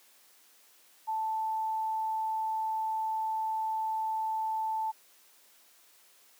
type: tone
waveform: sine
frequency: 880 Hz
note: A5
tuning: in tune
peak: -29 dBFS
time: 1.07-4.92 s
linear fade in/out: 20 ms
effects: white hiss -61 dBFS RMS until 6.39 s + high-pass 300 Hz 12 dB/octave